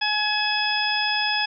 harmonic tone with a mistuned harmonic, 843 Hz, G#5, 26 cents sharp, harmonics 1 / 2 / 3 / 4 / 6, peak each -27 / -27 / -27 / -27 / -27 dBFS, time 0.01-1.46 s, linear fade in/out 10 ms, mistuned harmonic 3, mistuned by +28 cents, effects none

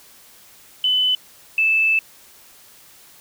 sine tone pair in turn, 3013 / 2631 Hz, F#7 / E7, +31 / -4 cents, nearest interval major second, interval 235 cents, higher first, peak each -15 / -14 dBFS, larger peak second, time 0.84-1.15 / 1.58-1.99 s, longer second, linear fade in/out 2 ms, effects white hiss -48 dBFS RMS until 3.2 s

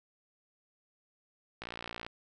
click train, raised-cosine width 0.3 ms, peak -24 dBFS, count 27, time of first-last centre 1.62-2.065 s, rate 58.4 Hz, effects none

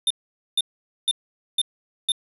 square tone bursts, 3602 Hz, A7, 40 cents sharp, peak -18 dBFS, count 5, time 0.07-2.12 s, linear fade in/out 2 ms, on 34 ms, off 470 ms, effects resampled to 32000 Hz

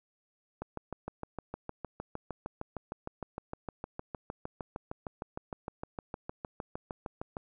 click train, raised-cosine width 1 ms, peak -23 dBFS, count 45, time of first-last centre 0.62-7.368 s, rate 6.52 Hz, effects none

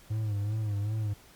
triangle tone with vibrato, 105.3 Hz, G#2, 24 cents sharp, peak -26 dBFS, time 0.1-1.14 s, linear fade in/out 10 ms, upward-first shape sine, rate 2.6 Hz, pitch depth 76 cents each way, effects pink hiss -56 dBFS RMS until 1.35 s + Opus 48 kbps

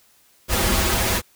pink noise with comb filter, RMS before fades -20 dBFS, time 0.48-1.22 s, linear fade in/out 50 ms, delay 6.8 ms, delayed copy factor -0.85, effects white hiss -57 dBFS RMS until 1.35 s

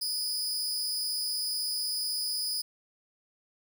sawtooth tone with amplitude modulation, 4978 Hz, D#8, in tune, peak -23 dBFS, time 0.01-2.62 s, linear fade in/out 10 ms, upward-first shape sine, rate 276 Hz, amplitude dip 85%, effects 10-bit

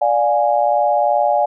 sine chord, D diminished, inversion none, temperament equal with one note detuned, 587.3 / 709.8 / 830.6 Hz, D5 / F5 / Ab5, 0 / +28 / 0 cents, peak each -17 dBFS, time 0.01-1.46 s, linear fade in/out 10 ms, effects none

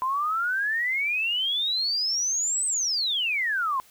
sine exponential two-way sweep, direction up then down, 1011 to 8300 to 1011 Hz, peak -23 dBFS, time 0.02-3.8 s, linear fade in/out 0 ms, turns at 2.66 s, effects white hiss -56 dBFS RMS until 3.9 s

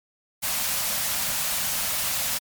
white band-stop noise, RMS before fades -26 dBFS, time 0.42-2.39 s, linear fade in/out 20 ms, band 260 to 510 Hz, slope 48 dB/octave, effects MP3 96 kbps

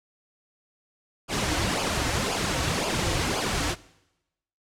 pink noise with flanger, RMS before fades -26 dBFS, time 1.28-3.76 s, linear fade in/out 50 ms, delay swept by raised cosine 0.51 to 5.01 ms, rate 1.9 Hz, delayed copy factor -0.7, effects noise-tail reverb RT60 0.9 s tail -20 dB re dry + low-pass 8000 Hz 12 dB/octave

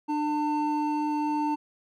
triangle tone pair together, 299.5 / 897.5 Hz, D4 / A5, +34 / +34 cents, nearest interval octave + perfect fifth, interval 1900 cents, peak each -25 / -26 dBFS, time 0.08-1.56 s, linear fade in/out 20 ms, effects none

